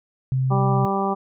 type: tone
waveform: sine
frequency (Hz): 130.81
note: C3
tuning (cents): 0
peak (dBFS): -18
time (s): 0.32-0.85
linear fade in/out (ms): 0
type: harmonic tone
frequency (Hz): 196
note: G3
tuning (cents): 0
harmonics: 1 / 2 / 3 / 4 / 5 / 6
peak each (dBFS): -25 / -26 / -31 / -25 / -29 / -28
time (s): 0.5-1.15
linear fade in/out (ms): 20
effects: none